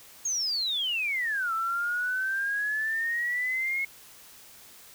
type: exponential two-way sweep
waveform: sine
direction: down then up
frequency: 6645 to 1318.5 to 2183 Hz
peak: -26 dBFS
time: 0.25-3.85 s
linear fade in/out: 5 ms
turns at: 1.53 s
effects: white hiss -51 dBFS RMS until 4.94 s